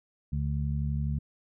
harmonic tone, 72 Hz, D2, 34 cents flat, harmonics 1 / 2 / 3, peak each -30 / -30 / -37 dBFS, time 0.32-1.19 s, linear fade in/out 10 ms, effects none

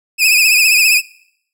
sawtooth tone with vibrato, 2522 Hz, D#7, 23 cents sharp, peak -5 dBFS, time 0.18-1.02 s, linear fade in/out 50 ms, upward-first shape triangle, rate 15 Hz, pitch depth 93 cents each way, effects noise-tail reverb RT60 0.7 s tail -23 dB re dry

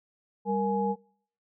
sine tone cluster, 197.7 / 467.7 / 838 Hz, G3 / A#4 / G#5, +15 / +6 / +15 cents, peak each -29 dBFS, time 0.45-0.96 s, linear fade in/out 50 ms, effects noise-tail reverb RT60 0.6 s tail -26 dB re dry

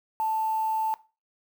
sine tone with quantisation, 880 Hz, A5, in tune, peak -24 dBFS, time 0.2-0.94 s, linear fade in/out 0 ms, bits 7, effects noise-tail reverb RT60 0.3 s tail -18 dB re dry

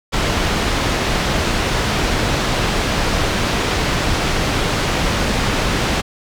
pink low-pass noise, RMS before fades -18 dBFS, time 0.12-6.02 s, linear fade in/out 20 ms, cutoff 5100 Hz, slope 12 dB/octave, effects none

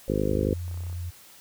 harmonic tone, 51.3 Hz, G#1, 21 cents flat, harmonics 1 / 2 / 3 / 4 / 5 / 6 / 7 / 8 / 9 / 10, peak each -32 / -32 / -32 / -32 / -32 / -32 / -32 / -32 / -32 / -32 dBFS, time 0.08-0.54 s, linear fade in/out 5 ms
sine tone with pitch glide, 77.78 to 87.31 Hz, D#2 to F2, 0 to 0 cents, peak -30 dBFS, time 0.3-1.11 s, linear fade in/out 20 ms, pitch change +200 cents, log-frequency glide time 0.48-0.54 s
clicks, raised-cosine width 1 ms, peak -36 dBFS, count 9, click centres 0.68 / 0.713 / 0.743 / 0.775 / 0.806 / 0.836 / 0.867 / 0.898 / 0.928 s
effects white hiss -51 dBFS RMS until 1.4 s

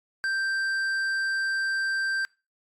sine tone with tanh clipping, 1570 Hz, G6, 2 cents sharp, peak -26 dBFS, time 0.24-2.25 s, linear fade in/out 0 ms, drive 9 dB, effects noise-tail reverb RT60 0.3 s tail -25 dB re dry + AAC 64 kbps

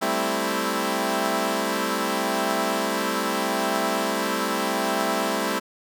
10% pulse chord, A minor seventh, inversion third, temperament equal, 196 / 220 / 261.6 / 329.6 Hz, G3 / A3 / C4 / E4, 0 / 0 / 0 / 0 cents, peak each -20 dBFS, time 0.01-5.6 s, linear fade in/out 20 ms, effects none

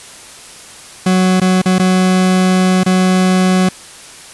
40% pulse tone with dropouts, 185.2 Hz, F#3, 2 cents sharp, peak -8 dBFS, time 1.06-3.69 s, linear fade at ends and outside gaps 5 ms, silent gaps 1.401-1.415 / 1.618-1.657 / 1.785-1.795 / 2.835-2.861 s, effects white hiss -35 dBFS RMS until 4.33 s + resampled to 24000 Hz

